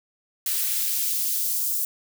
blue noise with high-pass filter sweep, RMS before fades -25 dBFS, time 0.46-1.85 s, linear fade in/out 2 ms, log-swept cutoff 1400 to 7200 Hz, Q 0.75, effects none

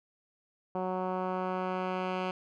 10% pulse tone with low-pass filter sweep, 184.8 Hz, F#3, 2 cents flat, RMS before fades -33 dBFS, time 0.75-2.31 s, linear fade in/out 2 ms, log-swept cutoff 870 to 2700 Hz, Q 1.2, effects none

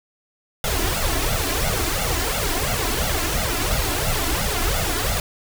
pink noise with flanger, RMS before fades -22 dBFS, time 0.64-5.2 s, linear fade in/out 2 ms, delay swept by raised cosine 1.4 to 3 ms, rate 2.9 Hz, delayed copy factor +0.85, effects none

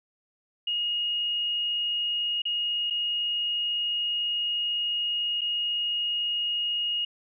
sine tone with dropouts, 2869 Hz, F7, 46 cents sharp, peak -25 dBFS, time 0.67-7.05 s, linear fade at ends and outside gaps 5 ms, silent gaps 2.42-2.453 / 2.901-2.906 / 5.41-5.415 s, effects none

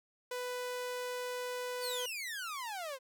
sawtooth tone, 496.2 Hz, B4, 8 cents sharp, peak -33 dBFS, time 0.31-2.06 s, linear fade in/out 5 ms
sawtooth exponential sweep, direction down, 4794 to 502 Hz, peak -35 dBFS, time 1.8-2.99 s, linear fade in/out 50 ms
effects none

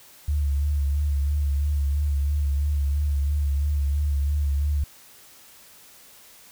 sine tone with vibrato, 71.9 Hz, D2, 36 cents flat, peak -20 dBFS, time 0.28-4.84 s, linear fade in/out 5 ms, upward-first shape sine, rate 3 Hz, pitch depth 47 cents each way, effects white hiss -50 dBFS RMS until 6.51 s

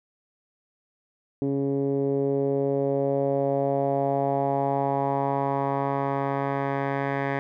10% pulse tone with low-pass filter sweep, 138.59 Hz, C#3, in tune, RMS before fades -25 dBFS, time 1.42-7.39 s, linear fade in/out 0 ms, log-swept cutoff 340 to 1700 Hz, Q 2.8, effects none

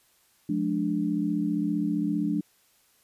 sine chord, D diminished, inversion first, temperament just, 176.2 / 211.4 / 293.7 Hz, F3 / Ab3 / D4, +16 / +31 / 0 cents, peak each -30 / -29 / -27 dBFS, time 0.49-2.41 s, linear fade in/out 5 ms, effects white hiss -64 dBFS RMS until 3.03 s + resampled to 32000 Hz

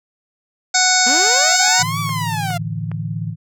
harmonic tone, 740 Hz, F#5, in tune, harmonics 1 / 2 / 3 / 5 / 6 / 7 / 8 / 9 / 10, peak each -19 / -19 / -22 / -24 / -22 / -20 / -24 / -21 / -19 dBFS, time 0.74-1.83 s, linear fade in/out 10 ms
sawtooth linear two-way sweep, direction up then down, 222.8 to 1163 to 679 Hz, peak -18 dBFS, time 1.06-2.58 s, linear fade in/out 10 ms, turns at 2 s
click train, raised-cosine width 0.5 ms, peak -19 dBFS, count 5, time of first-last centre 1.27-2.916 s, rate 2.43 Hz
sine chord, A suspended fourth, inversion none, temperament equal, 110 / 146.83 / 164.81 Hz, A2 / D3 / E3, 0 / 0 / 0 cents, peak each -25 / -27 / -25 dBFS, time 1.78-3.36 s, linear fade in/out 50 ms
effects none

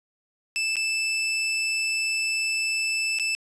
sawtooth tone with dropouts, 2637 Hz, E7, in tune, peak -20 dBFS, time 0.56-3.35 s, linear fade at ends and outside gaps 0 ms, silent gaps 0.757-0.767 / 3.187-3.197 s, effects resampled to 22050 Hz + 9-bit

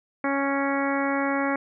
harmonic tone, 277.2 Hz, C#4, in tune, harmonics 1 / 2 / 3 / 4 / 5 / 6 / 7 / 8, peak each -26 / -29 / -31 / -32 / -33 / -34 / -34 / -35 dBFS, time 0.24-1.56 s, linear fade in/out 2 ms, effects none

